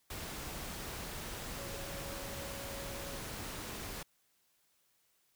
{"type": "tone in noise", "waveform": "sine", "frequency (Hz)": 554.4, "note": "C#5", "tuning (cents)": 0, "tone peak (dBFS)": -48, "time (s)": [1.58, 3.18], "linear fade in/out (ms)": 5, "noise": "pink", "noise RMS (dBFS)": -43, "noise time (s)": [0.1, 4.03], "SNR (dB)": -8, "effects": ["white hiss -74 dBFS RMS until 5.35 s"]}